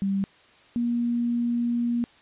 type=tone pair in turn; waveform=sine; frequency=196 / 237.8 Hz; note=G3 / A#3; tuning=0 / +35 cents; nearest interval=minor third; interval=335 cents; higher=second; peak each=-22 dBFS; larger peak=neither; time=0.02-0.24 / 0.76-2.04 s; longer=second; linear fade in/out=0 ms; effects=white hiss -55 dBFS RMS until 2.21 s + resampled to 8000 Hz